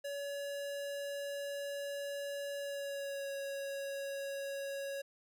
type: tone with pitch glide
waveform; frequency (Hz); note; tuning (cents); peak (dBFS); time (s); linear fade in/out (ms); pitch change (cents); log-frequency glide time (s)
square; 566 to 554; C#5 to C#5; +36 to -1; -39; 0.04-5.02; 10; -37; 2.58-3.31
effects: none